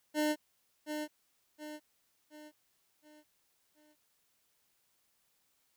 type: tone with echo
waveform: 25% pulse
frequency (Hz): 302.4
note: D#4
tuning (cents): -49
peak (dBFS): -25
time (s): 0.14-0.36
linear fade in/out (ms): 50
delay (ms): 720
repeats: 5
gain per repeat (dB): -7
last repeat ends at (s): 3.96
effects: white hiss -75 dBFS RMS until 5.76 s